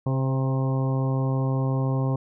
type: harmonic tone with a mistuned harmonic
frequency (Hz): 133.1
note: C3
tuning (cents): +30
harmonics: 1 / 2 / 3 / 4 / 5 / 6 / 7 / 8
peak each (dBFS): -22 / -30 / -35 / -34 / -40 / -40 / -40 / -39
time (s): 0.06-2.16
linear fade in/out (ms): 5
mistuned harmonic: 4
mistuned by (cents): -18
effects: none